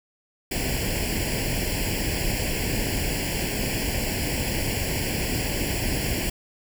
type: noise with comb filter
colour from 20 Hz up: pink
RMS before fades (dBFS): -26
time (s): 0.51-6.3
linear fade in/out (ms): 5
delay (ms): 0.4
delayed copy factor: +0.95
effects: none